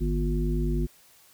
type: harmonic tone with a mistuned harmonic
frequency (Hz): 50.4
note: G1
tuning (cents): +49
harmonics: 1 / 3 / 5 / 7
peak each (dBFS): -25 / -30 / -32 / -33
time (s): 0-0.87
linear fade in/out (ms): 20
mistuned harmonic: 5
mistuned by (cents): -76
effects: white hiss -57 dBFS RMS until 1.33 s